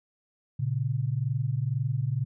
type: tone pair together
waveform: sine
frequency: 116.6 / 138.66 Hz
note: A#2 / C#3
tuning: +1 / +1 cents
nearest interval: minor third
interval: 300 cents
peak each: -28 dBFS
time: 0.59-2.25 s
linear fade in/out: 10 ms
effects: none